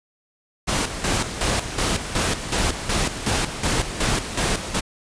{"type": "noise with tremolo", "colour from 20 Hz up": "pink", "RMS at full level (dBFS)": -21, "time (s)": [0.67, 4.81], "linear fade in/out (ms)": 20, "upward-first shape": "square", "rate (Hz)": 2.7, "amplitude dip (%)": 65, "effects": ["resampled to 22050 Hz"]}